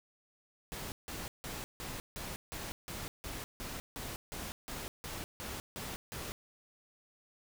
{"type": "noise bursts", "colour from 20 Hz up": "pink", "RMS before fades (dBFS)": -42, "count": 16, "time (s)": [0.72, 6.32], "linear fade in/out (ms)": 0, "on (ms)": 200, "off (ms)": 160, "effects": []}